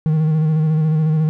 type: tone with vibrato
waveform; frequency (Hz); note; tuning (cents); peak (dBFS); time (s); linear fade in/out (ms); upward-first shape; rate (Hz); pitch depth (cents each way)
triangle; 156.3; D#3; +8; -11; 0.06-1.29; 0; square; 14; 29
effects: none